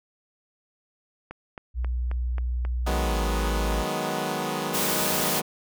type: click train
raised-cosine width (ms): 0.5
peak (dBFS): -22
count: 10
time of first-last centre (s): 1.31-3.723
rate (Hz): 3.73
type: tone with pitch glide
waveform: sine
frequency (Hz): 61 to 54.34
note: B1 to A1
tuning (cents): -21 to -21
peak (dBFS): -24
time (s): 1.74-3.85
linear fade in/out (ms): 50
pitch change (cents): -200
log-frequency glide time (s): 3.03-3.14
type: chord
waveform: 10% pulse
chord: G# minor seventh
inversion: second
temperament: equal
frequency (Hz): 155.56 / 185 / 207.7 / 246.9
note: D#3 / F#3 / G#3 / B3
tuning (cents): 0 / 0 / 0 / 0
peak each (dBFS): -24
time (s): 2.86-5.42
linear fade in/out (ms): 10
type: noise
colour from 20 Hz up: white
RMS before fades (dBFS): -27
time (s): 4.73-5.41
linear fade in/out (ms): 20
effects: none